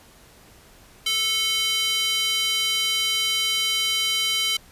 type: tone with high-pass filter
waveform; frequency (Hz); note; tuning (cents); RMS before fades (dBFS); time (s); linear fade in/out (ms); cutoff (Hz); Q
square; 440; A4; 0; -23; 1.06-4.57; 5; 3000; 2.9
effects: pink hiss -51 dBFS RMS until 4.71 s + resampled to 32000 Hz